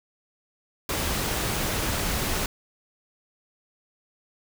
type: noise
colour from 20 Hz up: pink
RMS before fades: -27 dBFS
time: 0.89-2.46 s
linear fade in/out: 2 ms
effects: none